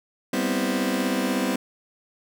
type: chord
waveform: sawtooth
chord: C major seventh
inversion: second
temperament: just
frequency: 196.22 / 245.3 / 261.6 / 327 Hz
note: G3 / B3 / C4 / E4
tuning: +2 / -12 / 0 / -14 cents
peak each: -24 / -24 / -22 / -27 dBFS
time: 0.33-1.56 s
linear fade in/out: 5 ms
effects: none